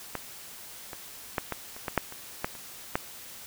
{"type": "clicks", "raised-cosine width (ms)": 0.5, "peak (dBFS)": [-16, -23, -11, -15, -27, -15, -7, -27, -12, -30, -10], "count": 11, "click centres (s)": [0.153, 0.932, 1.382, 1.523, 1.765, 1.882, 1.977, 2.124, 2.445, 2.552, 2.955], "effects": ["white hiss -45 dBFS RMS until 3.46 s"]}